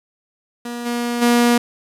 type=tone with level steps; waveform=sawtooth; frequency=239.2 Hz; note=A#3; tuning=45 cents sharp; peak=-22 / -16 / -8 dBFS; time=0.65-1.58 s; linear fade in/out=5 ms; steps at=0.85 / 1.21 s; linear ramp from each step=20 ms; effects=resampled to 32000 Hz + 7-bit